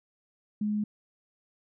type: tone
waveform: sine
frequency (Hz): 210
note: G#3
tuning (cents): +19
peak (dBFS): -26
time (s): 0.61-0.84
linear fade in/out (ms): 5
effects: none